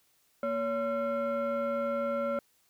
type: tone with frequency modulation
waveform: sine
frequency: 564 Hz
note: C#5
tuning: 30 cents sharp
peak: -27 dBFS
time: 0.43-2.39 s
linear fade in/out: 2 ms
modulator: 798 Hz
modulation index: 0.84
effects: tanh soft clip ceiling -24 dBFS + white hiss -69 dBFS RMS until 2.69 s